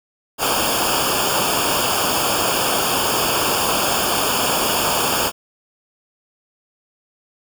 pink noise with comb filter, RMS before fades -19 dBFS, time 0.38-5.32 s, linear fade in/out 50 ms, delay 0.5 ms, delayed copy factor -0.95, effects none

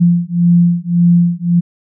sine beating tone pair, 172.2 / 174 Hz, F3 / F3, -24 / -6 cents, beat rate 1.8 Hz, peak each -11 dBFS, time 0-1.61 s, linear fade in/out 20 ms, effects none

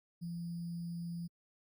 sine tone with sample-and-hold, 170.5 Hz, F3, 41 cents flat, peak -38 dBFS, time 0.21-1.28 s, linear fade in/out 20 ms, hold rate 4900 Hz, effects Opus 48 kbps

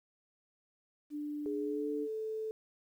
sine tone, 295.9 Hz, D4, 13 cents sharp, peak -36 dBFS, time 1.1-2.08 s, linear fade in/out 50 ms
sine tone with pitch glide, 415.3 to 437.7 Hz, G#4 to A4, 0 to -9 cents, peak -35 dBFS, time 1.46-2.51 s, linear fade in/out 0 ms, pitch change +91 cents, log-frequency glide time 1.57-1.89 s
effects 11-bit

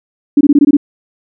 sine tone bursts, 287.7 Hz, D4, 36 cents flat, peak -3 dBFS, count 7, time 0.37-0.769 s, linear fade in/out 5 ms, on 39 ms, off 21 ms, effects none

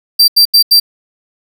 45% pulse tone bursts, 4699 Hz, D8, in tune, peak -3 dBFS, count 4, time 0.19-0.8 s, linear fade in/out 10 ms, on 91 ms, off 82 ms, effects none

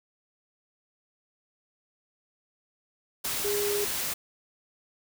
sine tone in noise, 410 Hz, G#4, 22 cents flat, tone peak -27 dBFS, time 3.44-3.85 s, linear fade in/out 10 ms, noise white, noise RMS -31 dBFS, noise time 3.24-4.14 s, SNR +1 dB, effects none

